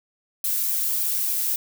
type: noise with flanger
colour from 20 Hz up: violet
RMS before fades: -24 dBFS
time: 0.44-1.56 s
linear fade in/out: 2 ms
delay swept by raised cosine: 1.2 to 3.3 ms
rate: 3.5 Hz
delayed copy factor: +0.75
effects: none